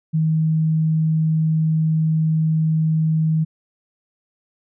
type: tone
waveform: sine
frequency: 158.5 Hz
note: D#3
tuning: 32 cents sharp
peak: -15 dBFS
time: 0.13-3.45 s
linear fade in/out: 20 ms
effects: none